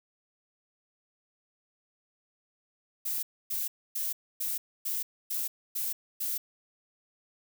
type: noise bursts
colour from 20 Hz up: violet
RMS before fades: -32 dBFS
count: 8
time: 3.05-6.38 s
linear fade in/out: 10 ms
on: 180 ms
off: 270 ms
effects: none